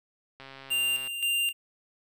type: click train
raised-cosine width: 0.3 ms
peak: -29 dBFS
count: 92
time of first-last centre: 0.4-1.074 s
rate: 135 Hz
type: tone with tremolo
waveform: square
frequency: 2790 Hz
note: F7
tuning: 2 cents flat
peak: -25 dBFS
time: 0.7-1.53 s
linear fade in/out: 20 ms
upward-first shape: square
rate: 1.9 Hz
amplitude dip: 60%
effects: none